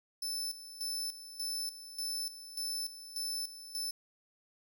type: tone with tremolo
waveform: sawtooth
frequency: 5274 Hz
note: E8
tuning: in tune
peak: -32 dBFS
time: 0.22-3.91 s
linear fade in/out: 5 ms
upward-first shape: square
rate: 1.7 Hz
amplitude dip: 75%
effects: none